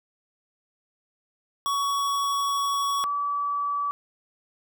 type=tone pair in turn; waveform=square / sine; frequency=1122 / 1149.6 Hz; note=C#6 / D6; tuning=+21 / -37 cents; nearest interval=unison; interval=42 cents; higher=second; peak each=-24 dBFS; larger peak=neither; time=1.66-3.04 / 3.04-3.91 s; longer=first; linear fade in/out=0 ms; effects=none